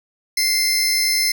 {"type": "tone pair together", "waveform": "sawtooth", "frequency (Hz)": [2093, 5268], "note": ["C7", "E8"], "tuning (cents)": [0, -2], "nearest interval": "octave + major third", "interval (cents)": 1598, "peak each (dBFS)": -16, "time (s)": [0.37, 1.32], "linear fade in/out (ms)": 5, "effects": []}